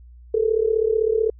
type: tone with amplitude modulation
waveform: sine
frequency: 441.5 Hz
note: A4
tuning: 6 cents sharp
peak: -13 dBFS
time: 0.34-1.3 s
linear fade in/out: 5 ms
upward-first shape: sine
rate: 35.8 Hz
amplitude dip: 85%
effects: added 60 Hz sine -42 dBFS peak until 1.39 s